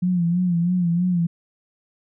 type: tone with vibrato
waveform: sine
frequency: 175.4 Hz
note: F3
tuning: 8 cents sharp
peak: -17 dBFS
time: 0.02-1.27 s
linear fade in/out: 10 ms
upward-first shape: sine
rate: 3.1 Hz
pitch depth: 70 cents each way
effects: none